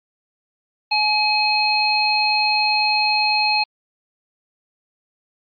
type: harmonic tone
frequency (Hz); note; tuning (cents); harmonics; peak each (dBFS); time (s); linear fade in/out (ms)
846; G#5; +32; 1 / 3 / 5; -20 / -20 / -20; 0.91-3.64; 10
effects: Opus 48 kbps